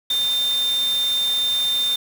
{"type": "tone in noise", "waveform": "sine", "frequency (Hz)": 3600, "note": "A7", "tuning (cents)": 39, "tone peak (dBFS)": -18, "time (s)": [0.1, 1.96], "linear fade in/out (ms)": 5, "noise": "white", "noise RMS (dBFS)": -32, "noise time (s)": [0.1, 1.96], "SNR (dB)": 11, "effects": []}